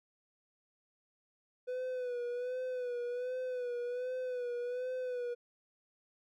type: tone with vibrato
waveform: triangle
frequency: 496.3 Hz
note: B4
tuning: 8 cents sharp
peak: -33 dBFS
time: 1.67-5.35 s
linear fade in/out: 20 ms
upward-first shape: sine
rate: 1.3 Hz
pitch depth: 51 cents each way
effects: none